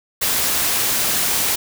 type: noise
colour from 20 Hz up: white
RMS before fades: -19 dBFS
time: 0.21-1.56 s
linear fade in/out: 10 ms
effects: none